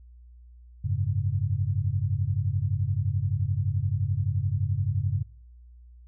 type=chord; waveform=sine; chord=F# suspended second; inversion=none; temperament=equal with one note detuned; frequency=92.23 / 103.83 / 138.59 Hz; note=F#2 / G#2 / C#3; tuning=-5 / 0 / 0 cents; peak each=-28 / -27 / -30 dBFS; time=0.84-5.23 s; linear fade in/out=10 ms; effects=noise-tail reverb RT60 0.6 s tail -26 dB re dry + added 60 Hz sine -47 dBFS peak until 6.07 s